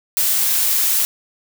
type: noise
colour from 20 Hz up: blue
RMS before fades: -17 dBFS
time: 0.17-1.05 s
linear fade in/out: 0 ms
effects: none